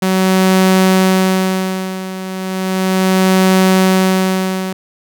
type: tone with tremolo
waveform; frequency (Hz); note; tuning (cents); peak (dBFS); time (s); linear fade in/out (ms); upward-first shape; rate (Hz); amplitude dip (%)
sawtooth; 188; F#3; +28; -4; 0.02-4.73; 5; sine; 0.35; 80
effects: none